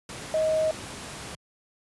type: tone in noise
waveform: sine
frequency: 630 Hz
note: D#5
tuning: 21 cents sharp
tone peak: -21 dBFS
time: 0.34-0.71 s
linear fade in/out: 2 ms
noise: pink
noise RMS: -38 dBFS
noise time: 0.09-1.35 s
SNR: +14 dB
effects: high-pass 80 Hz 12 dB/octave + resampled to 24000 Hz